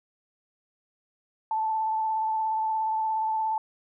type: tone with vibrato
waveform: sine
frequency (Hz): 878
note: A5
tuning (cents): -4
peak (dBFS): -24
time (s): 1.51-3.58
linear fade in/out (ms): 2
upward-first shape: sine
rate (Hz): 17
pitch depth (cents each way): 17
effects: none